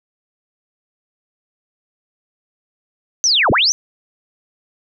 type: linear two-way sweep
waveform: sine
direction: down then up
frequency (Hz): 6270 to 44.11 to 6270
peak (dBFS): -11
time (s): 3.24-3.72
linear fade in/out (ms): 0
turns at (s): 3.51
effects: none